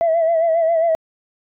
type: tone with vibrato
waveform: sine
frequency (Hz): 660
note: E5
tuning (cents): +2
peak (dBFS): -12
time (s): 0.01-0.95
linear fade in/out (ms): 0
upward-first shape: sine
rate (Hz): 7.4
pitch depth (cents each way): 55
effects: tanh soft clip ceiling -10 dBFS